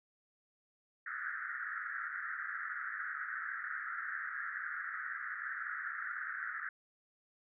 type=band-pass noise; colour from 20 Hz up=pink; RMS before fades=-41 dBFS; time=1.06-6.69 s; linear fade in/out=5 ms; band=1300 to 1900 Hz; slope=96 dB/octave; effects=none